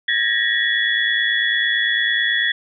sine tone cluster, 1646 / 1795 / 1904 / 3383 Hz, G#6 / A6 / A#6 / G#7, -16 / +34 / +36 / +31 cents, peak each -27 / -23 / -19 / -21 dBFS, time 0.08-2.52 s, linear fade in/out 5 ms, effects none

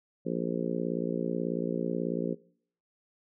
harmonic tone, 58.27 Hz, A#1, in tune, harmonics 3 / 4 / 5 / 6 / 7 / 8 / 9, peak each -34 / -35 / -36 / -37 / -37 / -38 / -39 dBFS, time 0.25-2.35 s, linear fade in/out 20 ms, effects noise-tail reverb RT60 0.6 s tail -23 dB re dry

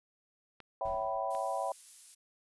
clicks, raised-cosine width 0.3 ms, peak -33 dBFS, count 2, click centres 0.603 / 1.35 s
sine chord, C# half-diminished seventh, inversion none, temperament equal with one note detuned, 554.4 / 659.3 / 769.2 / 987.8 Hz, C#5 / E5 / G5 / B5, 0 / 0 / -33 / 0 cents, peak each -38 / -37 / -36 / -38 dBFS, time 0.81-1.72 s, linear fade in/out 2 ms
brown noise with exponential decay, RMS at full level -46 dBFS, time 0.85-1.54 s, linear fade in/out 2 ms, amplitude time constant 150 ms
violet noise, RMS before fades -48 dBFS, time 1.3-2.15 s, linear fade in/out 10 ms
effects resampled to 24000 Hz

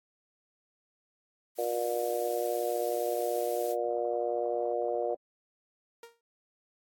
blue noise, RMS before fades -44 dBFS, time 1.55-3.76 s, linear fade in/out 50 ms
harmonic tone, 119.3 Hz, A#2, 41 cents sharp, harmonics 3 / 4 / 5 / 6, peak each -36 / -32 / -33 / -35 dBFS, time 1.58-5.15 s, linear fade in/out 10 ms
sawtooth tone with exponential decay, 466.2 Hz, A#4, in tune, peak -39 dBFS, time 6.03-6.21 s, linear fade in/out 2 ms, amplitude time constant 39 ms
effects AAC 64 kbps

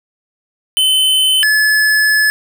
square tone pair in turn, 3050 / 1717.7 Hz, G7 / A6, -48 / -42 cents, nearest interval minor seventh, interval 994 cents, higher first, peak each -10 dBFS, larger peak neither, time 0.77-1.43 / 1.43-2.3 s, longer second, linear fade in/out 0 ms, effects none

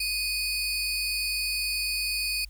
30% pulse tone pair together, 2489 / 4511 Hz, D#7 / C#8, 0 / +29 cents, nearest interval minor seventh, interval 1029 cents, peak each -27 dBFS, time 0-2.45 s, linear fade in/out 5 ms, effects added 50 Hz sine -42 dBFS peak until 2.49 s + white hiss -63 dBFS RMS until 2.49 s

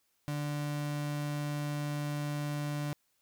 35% pulse tone, 146.83 Hz, D3, in tune, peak -31 dBFS, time 0.28-2.93 s, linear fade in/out 0 ms, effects white hiss -75 dBFS RMS until 3.21 s

